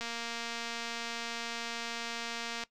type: click train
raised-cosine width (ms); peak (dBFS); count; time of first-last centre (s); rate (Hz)
0.2; -21; 613; 0.01-2.637; 233
effects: noise-tail reverb RT60 0.1 s tail -18 dB re dry